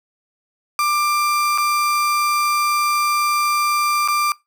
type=tone with dropouts; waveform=35% pulse; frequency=1186 Hz; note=D6; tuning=17 cents sharp; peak=-14 dBFS; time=0.79-4.32 s; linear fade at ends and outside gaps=1 ms; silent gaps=1.577-1.582 / 4.077-4.084 s; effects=noise-tail reverb RT60 0.2 s tail -23 dB re dry